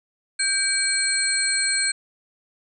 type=tone cluster; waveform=sine; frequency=1575 / 2287 / 4222 / 8090 Hz; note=G6 / D7 / C8 / B8; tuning=+8 / -47 / +15 / +41 cents; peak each=-26 / -28 / -25 / -23 dBFS; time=0.39-1.92 s; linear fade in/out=10 ms; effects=none